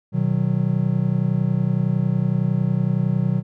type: chord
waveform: triangle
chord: B major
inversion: none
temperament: just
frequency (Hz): 123.47 / 154.34 / 185.21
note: B2 / D#3 / F#3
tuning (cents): 0 / -14 / +2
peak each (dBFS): -20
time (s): 0.12-3.43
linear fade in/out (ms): 50
effects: none